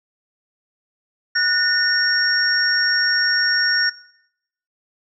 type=tone cluster; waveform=sine; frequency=1467 / 1817 / 5540 Hz; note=F#6 / A#6 / F8; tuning=-15 / -45 / -15 cents; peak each=-20 dBFS; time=1.35-3.9 s; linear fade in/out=10 ms; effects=noise-tail reverb RT60 0.8 s tail -20 dB re dry